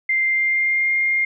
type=tone with pitch glide; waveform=sine; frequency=2093 to 2119 Hz; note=C7 to C7; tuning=0 to +21 cents; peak=-16 dBFS; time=0.09-1.25 s; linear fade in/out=5 ms; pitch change=+21 cents; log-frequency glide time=0.23-0.92 s; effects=none